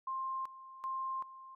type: tone with tremolo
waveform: sine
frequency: 1056 Hz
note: C6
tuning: 16 cents sharp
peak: -35 dBFS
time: 0.07-1.55 s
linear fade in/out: 5 ms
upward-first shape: square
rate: 1.3 Hz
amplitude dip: 80%
effects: none